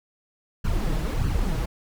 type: noise with flanger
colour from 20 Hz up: brown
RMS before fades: -24 dBFS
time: 0.64-1.66 s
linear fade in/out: 10 ms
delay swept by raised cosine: 0.66 to 6.46 ms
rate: 1.6 Hz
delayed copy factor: +0.75
effects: none